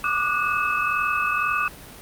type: tone cluster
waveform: sine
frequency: 1170 / 1212 / 1465 / 2586 Hz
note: D6 / D#6 / F#6 / E7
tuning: -7 / -46 / -18 / -34 cents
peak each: -26 dBFS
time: 0.04-1.68 s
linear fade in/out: 2 ms
effects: pink hiss -42 dBFS RMS until 2.01 s + Opus 48 kbps

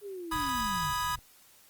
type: linear sweep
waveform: sine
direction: down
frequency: 418.2 to 126.5 Hz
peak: -37 dBFS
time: 0.01-0.94 s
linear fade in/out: 50 ms
type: chord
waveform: 45% pulse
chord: G# minor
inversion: first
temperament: equal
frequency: 987.8 / 1244.5 / 1661.2 Hz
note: B5 / D#6 / G#6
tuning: 0 / 0 / 0 cents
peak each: -32 / -34 / -38 dBFS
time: 0.31-1.16 s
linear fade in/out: 10 ms
type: low-pass noise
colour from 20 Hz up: pink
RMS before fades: -44 dBFS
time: 0.32-1.19 s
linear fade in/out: 0 ms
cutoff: 160 Hz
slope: 48 dB/octave
effects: white hiss -59 dBFS RMS until 1.69 s + Opus 32 kbps

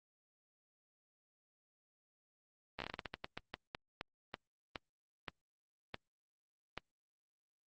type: slowing click train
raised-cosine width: 0.3 ms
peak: -24 dBFS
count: 20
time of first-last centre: 2.79-6.777 s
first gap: 13 ms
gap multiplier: 1.26
effects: Opus 24 kbps

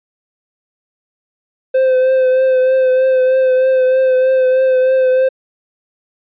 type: tone with vibrato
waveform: triangle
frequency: 518 Hz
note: C5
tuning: 17 cents flat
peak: -7 dBFS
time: 1.74-5.29 s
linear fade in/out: 10 ms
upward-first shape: triangle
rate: 3.2 Hz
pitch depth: 27 cents each way
effects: resampled to 8000 Hz

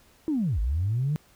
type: linear two-way sweep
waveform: sine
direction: down then up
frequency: 329.6 to 49 to 157 Hz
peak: -22 dBFS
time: 0.28-1.16 s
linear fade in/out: 0 ms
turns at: 0.6 s
effects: tanh soft clip ceiling -18 dBFS + pink hiss -59 dBFS RMS until 1.35 s

